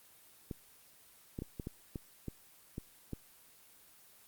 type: clicks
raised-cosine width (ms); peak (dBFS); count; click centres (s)
3; -26; 9; 0.512 / 1.389 / 1.421 / 1.598 / 1.671 / 1.958 / 2.283 / 2.781 / 3.133
effects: white hiss -61 dBFS RMS until 4.27 s + Opus 24 kbps